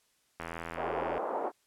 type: click train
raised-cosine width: 0.5 ms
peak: -23 dBFS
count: 66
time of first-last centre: 0.4-1.178 s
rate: 83.5 Hz
type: band-pass noise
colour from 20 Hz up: white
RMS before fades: -34 dBFS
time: 0.75-1.52 s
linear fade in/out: 50 ms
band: 340 to 900 Hz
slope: 24 dB/octave
effects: white hiss -71 dBFS RMS until 1.66 s + low-pass 11000 Hz 12 dB/octave